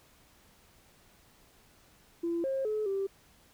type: tone with pitch steps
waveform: sine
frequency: 338.6 / 536 / 428.7 / 391 Hz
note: E4 / C5 / A4 / G4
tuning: +46 / +42 / -45 / -4 cents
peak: -28 dBFS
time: 2.23-3.07 s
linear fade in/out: 10 ms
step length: 210 ms
effects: tanh soft clip ceiling -24 dBFS + pink hiss -62 dBFS RMS until 3.53 s